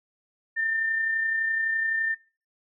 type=tone with amplitude modulation; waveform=sine; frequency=1800 Hz; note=A6; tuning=39 cents sharp; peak=-22 dBFS; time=0.56-2.15 s; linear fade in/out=20 ms; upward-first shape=sine; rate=31.8 Hz; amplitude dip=35%; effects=noise-tail reverb RT60 0.4 s tail -23 dB re dry